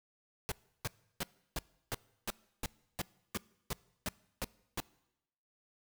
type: noise bursts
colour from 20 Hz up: pink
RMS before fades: -36 dBFS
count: 13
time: 0.49-4.801 s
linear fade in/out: 0 ms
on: 27 ms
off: 330 ms
effects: noise-tail reverb RT60 0.9 s tail -23 dB re dry